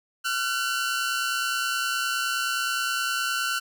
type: tone pair together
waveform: sawtooth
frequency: 1370.4 / 1500 Hz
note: F6 / F#6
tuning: -33 / +23 cents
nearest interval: major second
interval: 156 cents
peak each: -24 dBFS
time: 0.24-3.6 s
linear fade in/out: 20 ms
effects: none